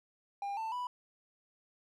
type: tone with pitch steps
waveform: triangle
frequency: 802 / 889.9 / 987.4 Hz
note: G5 / A5 / B5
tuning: +39 / +19 / -1 cents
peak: -33 dBFS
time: 0.42-0.87 s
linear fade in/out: 2 ms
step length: 150 ms
effects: none